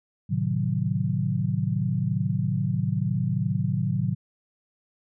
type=chord; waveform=sine; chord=A diminished seventh; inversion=none; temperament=equal with one note detuned; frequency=110 / 130.81 / 153.16 / 185 Hz; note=A2 / C3 / Eb3 / Gb3; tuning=0 / 0 / -27 / 0 cents; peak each=-28 dBFS; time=0.29-4.15 s; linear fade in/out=20 ms; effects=none